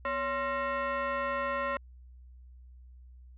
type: tone with frequency modulation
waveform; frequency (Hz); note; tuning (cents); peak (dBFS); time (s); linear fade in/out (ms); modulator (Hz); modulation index
sine; 246.9; B3; 0; -29; 0.05-1.77; 2; 807; 2.1
effects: added 62 Hz sine -49 dBFS peak until 3.37 s